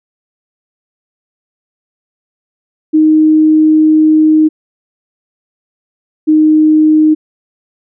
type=tone pair in turn; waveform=sine; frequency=311.1 / 309.5 Hz; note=D#4 / D#4; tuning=0 / -9 cents; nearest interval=unison; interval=9 cents; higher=first; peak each=-4 dBFS; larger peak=neither; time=2.93-4.49 / 6.27-7.15 s; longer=first; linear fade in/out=20 ms; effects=none